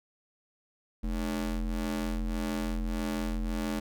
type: ring-modulated tone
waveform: 30% pulse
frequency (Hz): 86.1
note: F2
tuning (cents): -24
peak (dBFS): -24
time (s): 1.03-3.8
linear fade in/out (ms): 10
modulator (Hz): 130
effects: none